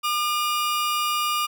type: tone pair together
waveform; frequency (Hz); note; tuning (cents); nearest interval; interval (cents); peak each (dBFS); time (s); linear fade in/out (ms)
40% pulse; 1206.7 / 2870; D6 / F7; +47 / +47; octave + minor third; 1500; -22 / -28; 0.03-1.47; 20
effects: none